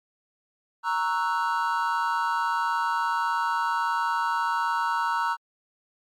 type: chord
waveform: triangle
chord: F# dominant seventh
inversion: first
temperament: equal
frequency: 932.3 / 1108.7 / 1318.5 / 1480 Hz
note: A#5 / C#6 / E6 / F#6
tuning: 0 / 0 / 0 / 0 cents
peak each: -24 / -30 / -27 / -29 dBFS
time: 0.83-5.37 s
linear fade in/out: 50 ms
effects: MP3 96 kbps